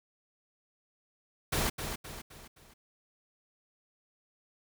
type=noise with echo; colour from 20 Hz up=pink; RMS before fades=-30 dBFS; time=1.52-1.7 s; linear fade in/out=10 ms; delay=260 ms; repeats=4; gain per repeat=-7 dB; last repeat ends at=2.74 s; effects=none